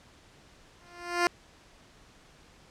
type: tone with exponential growth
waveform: 10% pulse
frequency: 349.2 Hz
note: F4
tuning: in tune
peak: -12 dBFS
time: 0.81-1.27 s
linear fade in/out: 1 ms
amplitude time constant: 100 ms
effects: pink hiss -57 dBFS RMS until 2.7 s + low-pass 7000 Hz 12 dB/octave